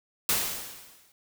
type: noise with exponential decay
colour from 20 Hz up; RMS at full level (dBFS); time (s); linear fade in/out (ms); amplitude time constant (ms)
white; -23; 0.29-1.12; 1; 180
effects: none